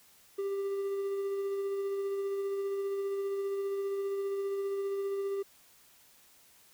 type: tone with tremolo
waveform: triangle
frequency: 395.2 Hz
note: G4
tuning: 14 cents sharp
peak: -28 dBFS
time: 0.38-5.43 s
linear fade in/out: 10 ms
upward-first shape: sine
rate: 15 Hz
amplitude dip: 25%
effects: white hiss -61 dBFS RMS until 6.73 s